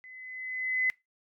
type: tone with level ramp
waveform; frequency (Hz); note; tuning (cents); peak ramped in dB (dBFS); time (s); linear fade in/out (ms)
sine; 2026; B6; +44; -46 to -22; 0.04-0.9; 0
effects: noise-tail reverb RT60 0.2 s tail -22 dB re dry + MP3 96 kbps